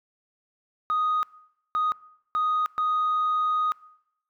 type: tone bursts at uneven times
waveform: sine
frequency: 1244.5 Hz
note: D#6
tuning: in tune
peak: -20 dBFS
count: 4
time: 0.9-1.23 / 1.75-1.92 / 2.35-2.66 / 2.78-3.72 s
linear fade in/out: 0 ms
effects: noise-tail reverb RT60 0.8 s tail -23 dB re dry + tanh soft clip ceiling -19 dBFS